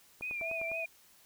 click train, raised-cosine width 1 ms, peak -33 dBFS, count 6, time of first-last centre 0.21-0.716 s, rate 9.88 Hz
sine tone with vibrato, 2429 Hz, D#7, 42 cents flat, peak -35 dBFS, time 0.22-0.86 s, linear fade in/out 5 ms, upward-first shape triangle, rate 4 Hz, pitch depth 69 cents each way
sine tone, 659.3 Hz, E5, in tune, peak -38 dBFS, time 0.41-0.85 s, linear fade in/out 10 ms
effects white hiss -62 dBFS RMS until 1.25 s

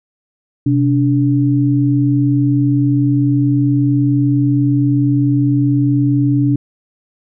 sine tone pair together, 128.03 / 288.5 Hz, C3 / D4, -37 / -31 cents, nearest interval octave + major second, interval 1406 cents, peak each -13 dBFS, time 0.66-6.56 s, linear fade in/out 5 ms, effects none

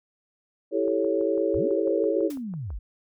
sine chord, A dominant seventh, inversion second, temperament equal, 329.6 / 392 / 440 / 554.4 Hz, E4 / G4 / A4 / C#5, 0 / 0 / 0 / 0 cents, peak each -27 dBFS, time 0.71-2.31 s, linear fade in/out 50 ms
click train, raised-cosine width 1 ms, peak -33 dBFS, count 12, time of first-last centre 0.88-2.704 s, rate 6.03 Hz
sine linear two-way sweep, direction up then down, 35.22 to 563 to 35.22 Hz, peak -30 dBFS, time 1.54-2.79 s, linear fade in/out 10 ms, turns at 1.82 s
white noise with exponential decay, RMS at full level -40 dBFS, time 2.3-2.44 s, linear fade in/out 5 ms, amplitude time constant 29 ms
effects none

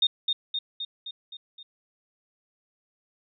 sine tone with echo, 3674 Hz, A#7, 26 cents flat, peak -18 dBFS, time 0.02-0.07 s, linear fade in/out 5 ms, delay 260 ms, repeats 6, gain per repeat -4 dB, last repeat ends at 1.63 s, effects none

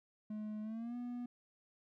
triangle tone with pitch glide, 213.2 to 243.5 Hz, G#3 to B3, +46 to -24 cents, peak -38 dBFS, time 0.3-1.26 s, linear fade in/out 5 ms, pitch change +230 cents, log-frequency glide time 0.62-0.96 s, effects none

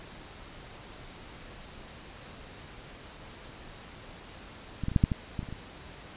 clicks, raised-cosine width 5 ms, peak -20 / -17 / -23 / -9 / -8 / -15 / -19 / -27 / -28 / -26 dBFS, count 10, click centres 4.837 / 4.884 / 4.917 / 4.962 / 5.039 / 5.118 / 5.392 / 5.43 / 5.488 / 5.526 s, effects pink hiss -47 dBFS RMS until 6.16 s + resampled to 8000 Hz

